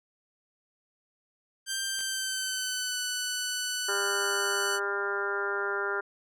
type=tone with pitch glide; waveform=10% pulse; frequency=1574 to 1490.8 Hz; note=G6 to F#6; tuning=+7 to +13 cents; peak=-21 dBFS; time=1.66-4.8 s; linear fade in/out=50 ms; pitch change=-94 cents; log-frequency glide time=1.93-2.98 s
type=clicks; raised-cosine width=0.2 ms; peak=-28 dBFS; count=2; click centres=1.991 / 2.008 s
type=harmonic tone; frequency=200.2 Hz; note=G3; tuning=37 cents sharp; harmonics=2 / 3 / 4 / 5 / 6 / 7 / 8 / 9; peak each=-33 / -42 / -41 / -39 / -41 / -31 / -38 / -42 dBFS; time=3.88-6.01 s; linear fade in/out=10 ms
effects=none